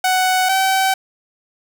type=tone pair in turn; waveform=sawtooth; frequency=744 / 766.2 Hz; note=F#5 / G5; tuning=+9 / -40 cents; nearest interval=minor second; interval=51 cents; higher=second; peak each=-10 dBFS; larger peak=neither; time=0.04-0.49 / 0.49-0.94 s; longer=neither; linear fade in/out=5 ms; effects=none